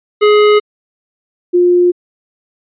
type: tone pair in turn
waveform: square / sine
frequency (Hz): 419.4 / 354.4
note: G#4 / F4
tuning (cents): +17 / +25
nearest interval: minor third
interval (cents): 292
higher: first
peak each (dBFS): -6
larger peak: neither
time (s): 0.21-0.6 / 1.53-1.92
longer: neither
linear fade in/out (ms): 20
effects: resampled to 8000 Hz